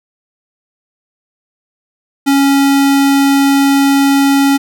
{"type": "tone", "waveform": "square", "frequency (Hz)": 277.2, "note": "C#4", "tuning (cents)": 0, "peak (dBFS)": -8, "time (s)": [2.26, 4.58], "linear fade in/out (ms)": 20, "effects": []}